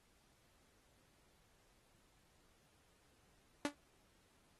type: tone with exponential decay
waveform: sawtooth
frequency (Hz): 289.8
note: D4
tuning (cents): -23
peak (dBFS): -28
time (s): 3.65-3.75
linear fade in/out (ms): 1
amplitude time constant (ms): 21
effects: pink hiss -73 dBFS RMS until 4.59 s + AAC 32 kbps